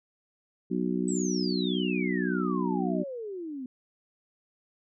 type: harmonic tone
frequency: 61.74 Hz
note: B1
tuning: in tune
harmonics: 3 / 4 / 5 / 6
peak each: -30 / -31 / -32 / -33 dBFS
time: 0.7-3.04 s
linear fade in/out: 20 ms
type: exponential sweep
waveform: sine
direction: down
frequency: 8070 to 247 Hz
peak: -34 dBFS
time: 1.08-3.66 s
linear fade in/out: 2 ms
effects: none